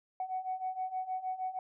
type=beating tone pair; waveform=sine; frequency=743 / 749.4 Hz; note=F#5 / F#5; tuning=+7 / +22 cents; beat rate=6.4 Hz; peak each=-38 / -35 dBFS; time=0.2-1.59 s; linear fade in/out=2 ms; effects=tanh soft clip ceiling -27 dBFS